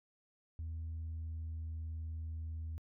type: tone with pitch glide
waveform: sine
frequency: 80.9 to 80.34 Hz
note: E2 to E2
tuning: -32 to -44 cents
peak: -37 dBFS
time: 0.59-2.78 s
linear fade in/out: 0 ms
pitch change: -12 cents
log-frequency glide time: 1.03-1.69 s
effects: tanh soft clip ceiling -37 dBFS